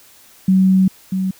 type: tone pair in turn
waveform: sine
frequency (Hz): 188.8 / 188.8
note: F#3 / F#3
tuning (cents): +35 / +35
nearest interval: unison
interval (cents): 0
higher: neither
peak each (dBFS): -9 / -16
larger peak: first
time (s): 0.48-0.88 / 1.12-1.31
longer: first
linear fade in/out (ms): 5
effects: white hiss -47 dBFS RMS until 1.39 s